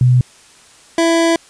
sine / 25% pulse tone pair in turn, 125.3 / 332.2 Hz, B2 / E4, +25 / +13 cents, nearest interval octave + perfect fourth, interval 1688 cents, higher second, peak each -7 dBFS, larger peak neither, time 0.01-0.21 / 0.98-1.36 s, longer second, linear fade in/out 2 ms, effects white hiss -45 dBFS RMS until 1.49 s + resampled to 22050 Hz

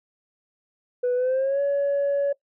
sine tone with pitch glide, 493.9 to 564.1 Hz, B4 to C#5, 0 to +30 cents, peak -18 dBFS, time 1.03-2.33 s, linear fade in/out 10 ms, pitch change +230 cents, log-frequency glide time 1.15-1.61 s, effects noise-tail reverb RT60 0.1 s tail -20 dB re dry + tanh soft clip ceiling -18 dBFS

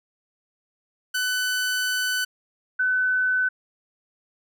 sawtooth / sine tone pair in turn, 1500 / 1508.6 Hz, F#6 / F#6, +23 / +33 cents, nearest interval unison, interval 10 cents, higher second, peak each -19 dBFS, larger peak neither, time 1.14-2.25 / 2.79-3.49 s, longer first, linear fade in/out 10 ms, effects none

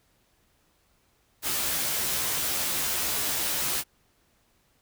white noise with comb filter, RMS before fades -28 dBFS, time 1.42-3.84 s, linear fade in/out 50 ms, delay 14 ms, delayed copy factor +0.8, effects pink hiss -67 dBFS RMS until 4.81 s

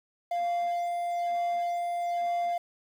triangle tone with tremolo, 696 Hz, F5, 6 cents flat, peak -24 dBFS, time 0.31-2.58 s, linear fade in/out 5 ms, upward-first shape sine, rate 1.1 Hz, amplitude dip 25%, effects 9-bit

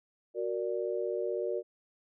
sine chord, Gb augmented, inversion none, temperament equal, 370 / 466.2 / 587.3 Hz, Gb4 / Bb4 / D5, 0 / 0 / 0 cents, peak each -34 / -34 / -36 dBFS, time 0.34-1.63 s, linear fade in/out 50 ms, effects none

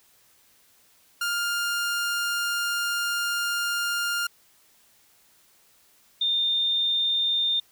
sawtooth / sine tone pair in turn, 1405 / 3621 Hz, F6 / A7, +10 / +49 cents, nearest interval octave + major third, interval 1639 cents, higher second, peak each -21 dBFS, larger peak neither, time 1.21-4.27 / 6.21-7.6 s, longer first, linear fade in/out 5 ms, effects white hiss -60 dBFS RMS until 7.71 s

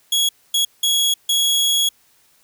sawtooth tone bursts at uneven times, 3334 Hz, G#7, 6 cents sharp, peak -12 dBFS, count 4, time 0.12-0.29 / 0.54-0.65 / 0.83-1.14 / 1.29-1.89 s, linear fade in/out 5 ms, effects white hiss -57 dBFS RMS until 2.43 s

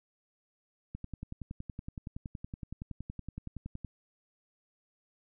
click train, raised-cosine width 5 ms, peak -27 dBFS, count 32, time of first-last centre 0.95-3.847 s, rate 10.7 Hz, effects none

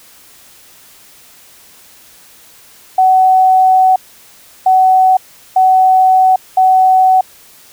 sine tone bursts at uneven times, 751 Hz, F#5, 26 cents sharp, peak -5 dBFS, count 4, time 2.98-3.96 / 4.66-5.17 / 5.56-6.36 / 6.57-7.21 s, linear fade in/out 5 ms, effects white hiss -42 dBFS RMS until 7.72 s

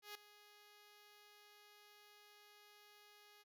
5% pulse tone with ADSR envelope, 415.3 Hz, G#4, in tune, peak -36 dBFS, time 0.02-3.44 s, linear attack 130 ms, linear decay 4 ms, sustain -16 dB, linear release 29 ms, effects none

